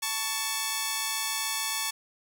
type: tone pair together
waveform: 5% pulse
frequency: 881 / 1118 Hz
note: A5 / C#6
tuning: +2 / +14 cents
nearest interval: major third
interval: 412 cents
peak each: -19 dBFS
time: 0.02-1.91 s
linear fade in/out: 10 ms
effects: none